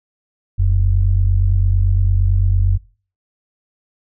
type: tone pair together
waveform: sine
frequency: 43.65 / 92.5 Hz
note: F1 / F#2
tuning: 0 / 0 cents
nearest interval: octave + minor second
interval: 1300 cents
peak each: -14 dBFS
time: 0.58-2.78 s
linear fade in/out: 20 ms
effects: noise-tail reverb RT60 0.4 s tail -21 dB re dry